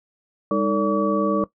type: tone cluster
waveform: sine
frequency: 202.3 / 312.2 / 451 / 572 / 1142 Hz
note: G#3 / D#4 / A4 / D5 / D6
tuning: -45 / +6 / +43 / -46 / -49 cents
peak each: -24 dBFS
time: 0.51-1.44 s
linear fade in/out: 2 ms
effects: noise-tail reverb RT60 0.1 s tail -17 dB re dry